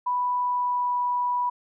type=tone with pitch glide; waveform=sine; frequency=987.8 to 981 Hz; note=B5 to B5; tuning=0 to -12 cents; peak=-22 dBFS; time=0.06-1.5 s; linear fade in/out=10 ms; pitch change=-12 cents; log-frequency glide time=0.35-1.01 s; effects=none